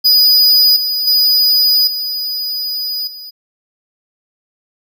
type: tone with level steps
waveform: square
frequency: 4946 Hz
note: D#8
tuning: 11 cents flat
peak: -7 / -15 / -9 / -18 / -29 dBFS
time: 0.04-3.31 s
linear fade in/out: 20 ms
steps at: 0.76 / 1.07 / 1.87 / 3.07 s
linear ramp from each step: 5 ms
effects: none